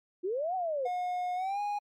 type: linear two-way sweep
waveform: sine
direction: up then down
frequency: 337.4 to 763 to 481.4 Hz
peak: -29 dBFS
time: 0.23-0.88 s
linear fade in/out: 20 ms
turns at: 0.55 s
type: tone with pitch glide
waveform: triangle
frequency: 721 to 823.4 Hz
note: F#5 to G#5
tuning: -45 to -15 cents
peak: -28 dBFS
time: 0.85-1.79 s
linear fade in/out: 10 ms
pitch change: +230 cents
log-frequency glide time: 1.35-1.6 s
effects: MP3 64 kbps